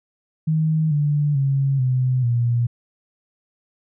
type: tone with pitch steps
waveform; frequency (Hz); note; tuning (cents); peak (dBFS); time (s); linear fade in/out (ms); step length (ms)
sine; 157.5 / 146.95 / 137.11 / 127.93 / 119.36; D#3 / D3 / C#3 / C3 / A#2; +21 / +1 / -19 / -39 / +41; -16; 0.47-2.67; 10; 440
effects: none

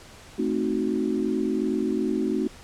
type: chord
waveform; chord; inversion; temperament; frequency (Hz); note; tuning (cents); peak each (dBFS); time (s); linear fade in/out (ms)
sine; A diminished seventh; none; equal with one note detuned; 220 / 262.7 / 311.1 / 370; A3 / C4 / Eb4 / Gb4; 0 / +7 / 0 / 0; -28; 0.38-2.48; 10
effects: pink hiss -47 dBFS RMS until 2.63 s + low-pass 9000 Hz 12 dB/octave

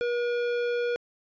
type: tone with hard clipping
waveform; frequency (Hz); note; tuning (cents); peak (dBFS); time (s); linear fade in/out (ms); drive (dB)
triangle; 480.4; B4; -48; -27; 0.01-0.96; 0; 17
effects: resampled to 16000 Hz

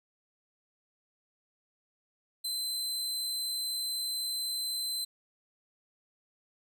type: tone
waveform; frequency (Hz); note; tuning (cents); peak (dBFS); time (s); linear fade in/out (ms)
sawtooth; 4066; B7; +50; -29; 2.44-5.05; 10
effects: none

